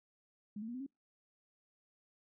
sine tone with pitch steps, 207.7 / 222.6 / 238.6 / 255.7 / 274.1 Hz, G#3 / A3 / A#3 / C4 / C#4, 0 / +20 / +41 / -40 / -19 cents, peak -40 dBFS, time 0.56-0.865 s, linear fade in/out 5 ms, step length 61 ms, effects noise-tail reverb RT60 0.2 s tail -26 dB re dry

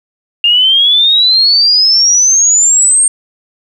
sine exponential sweep, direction up, 2800 to 8700 Hz, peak -5 dBFS, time 0.44-3.08 s, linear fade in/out 2 ms, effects 7-bit

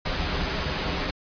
pink noise with comb filter, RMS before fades -27 dBFS, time 0.05-1.11 s, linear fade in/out 10 ms, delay 8.8 ms, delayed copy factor -0.55, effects resampled to 11025 Hz

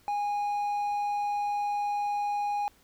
triangle tone, 822 Hz, G#5, 18 cents flat, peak -25 dBFS, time 0.08-2.68 s, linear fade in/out 0 ms, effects pink hiss -62 dBFS RMS until 2.83 s

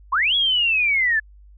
sine linear two-way sweep, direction up then down, 943 to 3373 to 1704 Hz, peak -16 dBFS, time 0.12-1.2 s, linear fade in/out 10 ms, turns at 0.35 s, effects added 50 Hz sine -44 dBFS peak until 1.57 s

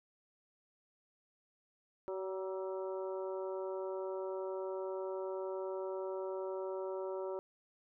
harmonic tone with a mistuned harmonic, 189.5 Hz, F#3, 42 cents sharp, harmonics 2 / 3 / 4 / 5 / 6 / 7, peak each -39 / -42 / -55 / -48 / -57 / -54 dBFS, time 2.08-7.39 s, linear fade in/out 0 ms, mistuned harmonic 6, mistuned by +50 cents, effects none

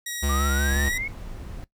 10% pulse tone, 1904 Hz, A#6, 36 cents sharp, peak -21 dBFS, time 0.06-0.98 s, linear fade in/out 5 ms
square tone with vibrato, 69.6 Hz, C#2, 8 cents sharp, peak -23 dBFS, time 0.22-0.9 s, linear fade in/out 20 ms, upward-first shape square, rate 5.5 Hz, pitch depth 29 cents each way
sine exponential sweep, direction up, 1167 to 2217 Hz, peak -27 dBFS, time 0.29-1.08 s, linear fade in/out 5 ms
brown noise, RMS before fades -36 dBFS, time 0.7-1.64 s, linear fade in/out 0 ms
effects noise-tail reverb RT60 0.1 s tail -18 dB re dry

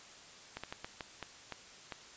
slowing click train, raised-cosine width 0.3 ms, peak -24 dBFS, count 8, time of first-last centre 0.57-1.922 s, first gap 66 ms, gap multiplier 1.35, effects white hiss -54 dBFS RMS until 2.16 s + resampled to 16000 Hz

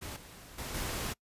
pink noise with level steps, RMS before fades -42 / -51 / -40 / -36 dBFS, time 0.01-1.14 s, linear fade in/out 20 ms, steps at 0.16 / 0.58 / 0.74 s, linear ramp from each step 5 ms, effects noise-tail reverb RT60 0.1 s tail -24 dB re dry + resampled to 32000 Hz

